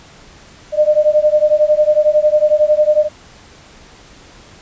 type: beating tone pair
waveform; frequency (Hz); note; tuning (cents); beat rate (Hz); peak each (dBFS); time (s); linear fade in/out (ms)
sine; 600 / 611; D5 / D#5; +37 / -32; 11; -12; 0.72-3.09; 50
effects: pink hiss -42 dBFS RMS until 4.61 s + resampled to 16000 Hz